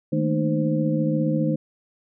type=tone cluster; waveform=sine; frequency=157.5 / 219.5 / 234.1 / 306.6 / 521 Hz; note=D#3 / A3 / A#3 / D#4 / C5; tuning=+21 / -4 / +8 / -25 / -7 cents; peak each=-23 / -26 / -31 / -25 / -28 dBFS; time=0.12-1.56 s; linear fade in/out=10 ms; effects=none